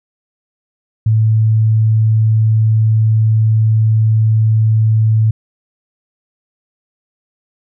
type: tone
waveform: sine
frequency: 110 Hz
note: A2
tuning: in tune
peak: -8 dBFS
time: 1.06-5.31 s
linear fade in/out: 5 ms
effects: none